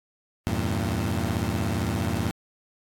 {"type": "chord", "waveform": "20% pulse", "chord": "E diminished", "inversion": "none", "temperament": "equal with one note detuned", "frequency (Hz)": [82.41, 98, 114.74], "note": ["E2", "G2", "Bb2"], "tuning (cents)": [0, 0, -27], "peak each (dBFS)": -24, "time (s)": [0.47, 2.31], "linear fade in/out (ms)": 0, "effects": ["AAC 64 kbps"]}